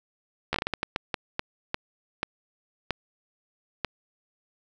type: slowing click train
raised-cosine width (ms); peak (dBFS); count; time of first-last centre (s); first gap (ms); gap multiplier
0.3; -10; 15; 0.53-3.847; 13; 1.39
effects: none